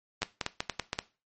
two click trains, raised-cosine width 0.2 ms, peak -12 / -12 dBFS, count 4 / 5, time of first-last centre 0.23-0.931 / 0.22-0.989 s, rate 4.28 / 5.2 Hz, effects noise-tail reverb RT60 0.3 s tail -17 dB re dry + MP3 32 kbps

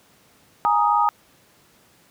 sine chord, Ab suspended second, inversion none, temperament just, 830.6 / 934.4 / 1245.9 Hz, Ab5 / Bb5 / Eb6, 0 / +4 / +2 cents, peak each -20 dBFS, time 0.65-1.09 s, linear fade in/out 0 ms, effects pink hiss -56 dBFS RMS until 2.1 s + high-pass 100 Hz 12 dB/octave

